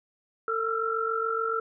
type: tone cluster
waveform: sine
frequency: 449.8 / 1324 / 1371 Hz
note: A4 / E6 / F6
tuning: +38 / +7 / -32 cents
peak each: -30 dBFS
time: 0.48-1.6 s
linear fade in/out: 2 ms
effects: none